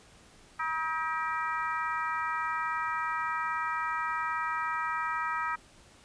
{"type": "harmonic tone with a mistuned harmonic", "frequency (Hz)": 318.8, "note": "D#4", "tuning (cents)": 42, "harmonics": [3, 4, 5, 6, 7], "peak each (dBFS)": [-35, -32, -38, -38, -42], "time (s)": [0.59, 5.56], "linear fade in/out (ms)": 10, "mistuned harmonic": 7, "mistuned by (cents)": 91, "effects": ["pink hiss -57 dBFS RMS until 6.04 s", "resampled to 22050 Hz"]}